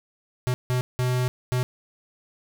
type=tone bursts at uneven times; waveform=square; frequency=125.8 Hz; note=B2; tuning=32 cents sharp; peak=-22 dBFS; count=4; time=0.47-0.54 / 0.7-0.81 / 0.99-1.28 / 1.52-1.63 s; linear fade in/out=0 ms; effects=none